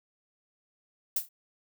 violet noise with exponential decay, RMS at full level -23 dBFS, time 1.16-1.29 s, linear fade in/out 5 ms, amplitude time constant 28 ms, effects none

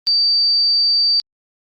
sine tone, 4635 Hz, D8, 24 cents flat, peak -12 dBFS, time 0.07-1.2 s, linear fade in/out 0 ms, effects Opus 32 kbps

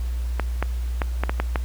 clicks, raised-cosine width 0.5 ms, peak -8 dBFS, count 7, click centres 0.397 / 0.626 / 1.018 / 1.236 / 1.295 / 1.4 / 1.558 s, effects added 60 Hz sine -23 dBFS peak until 1.64 s + pink hiss -46 dBFS RMS until 1.64 s

